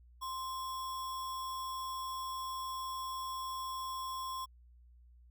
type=tone with sample-and-hold; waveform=sine; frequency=1046.5 Hz; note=C6; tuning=in tune; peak=-37 dBFS; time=0.21-4.46 s; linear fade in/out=20 ms; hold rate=4410 Hz; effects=added 60 Hz sine -57 dBFS peak until 5.3 s